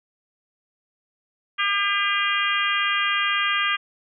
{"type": "harmonic tone", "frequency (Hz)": 402.1, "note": "G4", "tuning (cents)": 44, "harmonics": [3, 4, 5, 6, 7, 8], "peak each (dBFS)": [-25, -26, -27, -28, -28, -29], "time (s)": [1.58, 3.77], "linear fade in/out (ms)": 20, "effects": []}